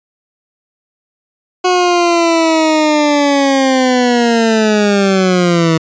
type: linear sweep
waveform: 20% pulse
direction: down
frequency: 366.1 to 160 Hz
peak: -4 dBFS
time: 1.64-5.78 s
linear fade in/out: 10 ms
effects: resampled to 16000 Hz